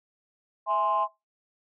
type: chord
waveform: sine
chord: E augmented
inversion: none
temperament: equal with one note detuned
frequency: 655.5 / 830.6 / 1046.5 Hz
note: E5 / G#5 / B#5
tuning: -10 / 0 / 0 cents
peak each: -29 / -27 / -24 dBFS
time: 0.66-1.08 s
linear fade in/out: 50 ms
effects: noise-tail reverb RT60 0.2 s tail -19 dB re dry + tanh soft clip ceiling -16 dBFS